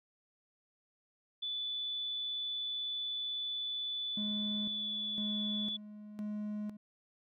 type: tone with pitch glide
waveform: sine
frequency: 3478 to 3446 Hz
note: A7 to A7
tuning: -21 to -37 cents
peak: -35 dBFS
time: 1.42-5.77 s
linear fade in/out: 10 ms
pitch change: -16 cents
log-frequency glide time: 4.61-4.89 s
type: tone with tremolo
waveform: triangle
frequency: 210 Hz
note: G#3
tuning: 19 cents sharp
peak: -34 dBFS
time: 4.17-6.77 s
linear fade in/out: 5 ms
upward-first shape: square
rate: 0.99 Hz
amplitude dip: 70%
effects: none